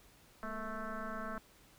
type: tone with frequency modulation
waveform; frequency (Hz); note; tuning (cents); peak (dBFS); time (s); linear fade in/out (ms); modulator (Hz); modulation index
sine; 652; E5; -19; -38; 0.43-1.38; 0; 222; 4.1
effects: pink hiss -63 dBFS RMS until 1.78 s